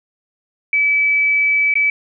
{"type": "tone with dropouts", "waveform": "sine", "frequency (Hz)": 2298, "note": "D7", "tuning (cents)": -38, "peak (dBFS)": -12, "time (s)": [0.73, 1.9], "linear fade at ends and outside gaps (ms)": 2, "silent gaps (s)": [1.74, 1.754], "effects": []}